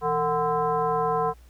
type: tone with frequency modulation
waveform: sine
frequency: 741 Hz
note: F#5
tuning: 2 cents sharp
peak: -21 dBFS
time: 0.01-1.34 s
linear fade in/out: 50 ms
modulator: 288 Hz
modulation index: 1.5
effects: added 60 Hz sine -48 dBFS peak until 1.49 s + pink hiss -60 dBFS RMS until 1.49 s